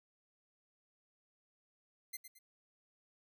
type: tone with echo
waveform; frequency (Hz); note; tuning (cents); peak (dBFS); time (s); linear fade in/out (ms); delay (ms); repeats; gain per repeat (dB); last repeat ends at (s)
5% pulse; 2073; C7; -17; -31; 2.13-2.17; 10; 110; 2; -9; 2.39
effects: none